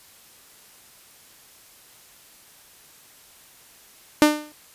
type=tone with exponential decay; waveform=sawtooth; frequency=300 Hz; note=D4; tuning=37 cents sharp; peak=-6 dBFS; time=4.22-4.52 s; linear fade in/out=0 ms; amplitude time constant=65 ms; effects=white hiss -51 dBFS RMS until 4.74 s + resampled to 32000 Hz